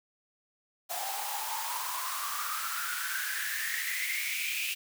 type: noise with high-pass filter sweep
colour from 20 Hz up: white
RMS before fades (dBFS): -34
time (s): 0.89-4.75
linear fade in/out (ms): 20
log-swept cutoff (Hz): 720 to 2600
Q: 9.6
effects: none